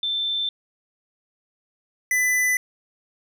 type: tone pair in turn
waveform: sine / square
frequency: 3549 / 1999.9 Hz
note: A7 / B6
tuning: +14 / +21 cents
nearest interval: minor seventh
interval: 993 cents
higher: first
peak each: -22 / -19 dBFS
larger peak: second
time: 0.03-0.49 / 2.11-2.57 s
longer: neither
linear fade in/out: 2 ms
effects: none